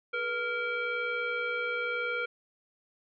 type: tone with frequency modulation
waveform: sine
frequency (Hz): 1396.9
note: F6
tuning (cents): 0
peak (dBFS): -29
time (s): 0.13-2.26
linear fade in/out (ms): 10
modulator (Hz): 911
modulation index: 1.2
effects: none